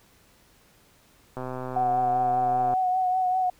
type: click train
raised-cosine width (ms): 1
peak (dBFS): -20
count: 176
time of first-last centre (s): 1.37-2.737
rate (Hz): 128
type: tone with vibrato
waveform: sine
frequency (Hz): 740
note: F#5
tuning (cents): 0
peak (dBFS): -21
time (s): 1.76-3.5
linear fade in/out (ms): 5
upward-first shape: triangle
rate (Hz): 5.1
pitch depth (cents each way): 34
effects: pink hiss -59 dBFS RMS until 3.59 s